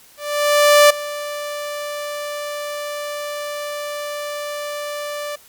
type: tone with ADSR envelope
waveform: sawtooth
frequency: 587.3 Hz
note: D5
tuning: in tune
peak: -3 dBFS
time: 0.17-5.36 s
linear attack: 730 ms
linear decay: 8 ms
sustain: -18 dB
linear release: 9 ms
effects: white hiss -48 dBFS RMS until 5.48 s + Opus 48 kbps